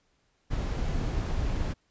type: noise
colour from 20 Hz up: brown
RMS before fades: -29 dBFS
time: 0.5-1.74 s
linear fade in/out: 20 ms
effects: pink hiss -71 dBFS RMS until 1.9 s + resampled to 16000 Hz